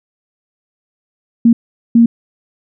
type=tone bursts at uneven times; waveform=sine; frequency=232.6 Hz; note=A#3; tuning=4 cents flat; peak=-4 dBFS; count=2; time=1.45-1.53 / 1.95-2.06 s; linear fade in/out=5 ms; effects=none